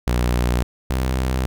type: tone pair in turn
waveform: sawtooth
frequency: 60.7 / 64.26 Hz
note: B1 / C2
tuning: -29 / -31 cents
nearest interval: minor second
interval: 98 cents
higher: second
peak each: -13 / -15 dBFS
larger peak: first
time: 0.07-0.63 / 0.9-1.46 s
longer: neither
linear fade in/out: 0 ms
effects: none